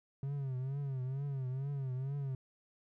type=tone with vibrato; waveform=triangle; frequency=134.7 Hz; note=C#3; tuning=49 cents flat; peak=-33 dBFS; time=0.23-2.35 s; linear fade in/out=2 ms; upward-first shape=triangle; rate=2.2 Hz; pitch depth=120 cents each way; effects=none